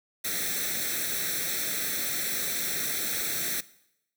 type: noise with comb filter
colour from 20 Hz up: white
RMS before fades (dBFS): -30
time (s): 0.24-3.61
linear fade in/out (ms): 10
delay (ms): 0.51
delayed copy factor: +0.8
effects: noise-tail reverb RT60 0.8 s tail -19 dB re dry + high-pass 150 Hz 12 dB/octave